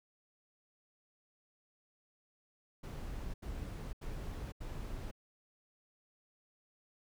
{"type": "noise bursts", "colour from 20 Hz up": "brown", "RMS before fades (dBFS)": -42, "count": 4, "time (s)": [2.83, 5.113], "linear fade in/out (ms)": 10, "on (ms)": 510, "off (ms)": 81, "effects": []}